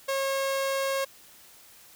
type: tone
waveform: sawtooth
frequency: 543 Hz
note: C#5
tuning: 36 cents flat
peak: -22 dBFS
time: 0.08-1.05 s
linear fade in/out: 10 ms
effects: white hiss -53 dBFS RMS until 1.95 s